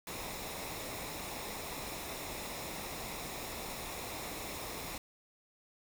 pink noise with comb filter, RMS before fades -42 dBFS, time 0.07-4.98 s, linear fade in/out 2 ms, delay 0.65 ms, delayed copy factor -0.5, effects none

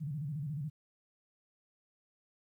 sine tone with vibrato, 146.83 Hz, D3, in tune, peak -35 dBFS, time 0-0.7 s, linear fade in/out 20 ms, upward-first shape square, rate 14 Hz, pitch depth 130 cents each way, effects 12-bit

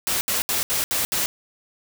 white noise bursts, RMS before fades -23 dBFS, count 6, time 0.07-1.26 s, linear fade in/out 0 ms, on 140 ms, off 70 ms, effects none

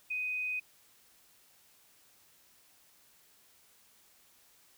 sine tone, 2500 Hz, D#7, 8 cents sharp, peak -32 dBFS, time 0.1-0.6 s, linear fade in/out 10 ms, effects white hiss -64 dBFS RMS until 4.77 s

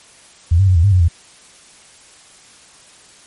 sine tone with pitch steps, 84.2 / 97.2 / 92.4 / 82.4 / 100.8 / 91.4 / 84.3 Hz, E2 / G2 / F#2 / E2 / G2 / F#2 / E2, +37 / -14 / -2 / 0 / +49 / -21 / +39 cents, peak -8 dBFS, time 0.51-1.084 s, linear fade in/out 10 ms, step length 82 ms, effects white hiss -45 dBFS RMS until 3.26 s + MP3 48 kbps

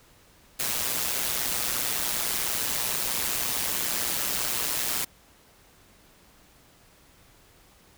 white noise with amplitude modulation, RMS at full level -25 dBFS, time 0.59-5.05 s, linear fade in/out 10 ms, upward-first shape sine, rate 120 Hz, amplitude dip 70%, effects pink hiss -57 dBFS RMS until 7.97 s

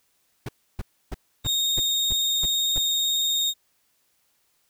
brown noise bursts, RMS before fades -28 dBFS, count 8, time 0.46-2.784 s, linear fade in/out 5 ms, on 28 ms, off 300 ms
35% pulse tone with vibrato, 3702 Hz, A#7, 13 cents flat, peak -20 dBFS, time 1.44-3.54 s, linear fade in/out 50 ms, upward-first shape square, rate 18 Hz, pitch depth 14 cents each way
effects white hiss -68 dBFS RMS until 4.69 s

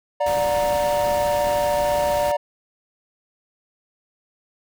triangle chord, D augmented, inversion none, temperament equal with one note detuned, 587.3 / 722.3 / 932.3 Hz, D5 / F#5 / A#5, 0 / -42 / 0 cents, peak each -18 / -24 / -23 dBFS, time 0.2-2.37 s, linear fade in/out 10 ms
pink noise, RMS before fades -32 dBFS, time 0.26-2.32 s, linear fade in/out 5 ms
effects none

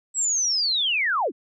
sine linear sweep, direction down, 7870 to 204.9 Hz, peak -20 dBFS, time 0.14-1.32 s, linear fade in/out 50 ms, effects none

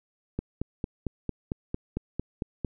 click train, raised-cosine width 3 ms, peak -16 dBFS, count 11, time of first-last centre 0.39-2.647 s, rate 4.43 Hz, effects none

